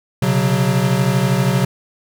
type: chord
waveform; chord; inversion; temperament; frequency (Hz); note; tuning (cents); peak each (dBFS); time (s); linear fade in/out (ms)
square; B suspended second; none; equal with one note detuned; 125.92 / 138.59 / 185; B2 / C#3 / F#3; +34 / 0 / 0; -19; 0.22-1.65; 5
effects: none